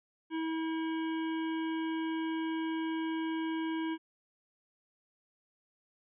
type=harmonic tone; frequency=322.5 Hz; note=E4; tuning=38 cents flat; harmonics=1 / 3 / 5 / 7 / 9 / 10; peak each=-32 / -42 / -46 / -49 / -51 / -52 dBFS; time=0.3-3.98 s; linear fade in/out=50 ms; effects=none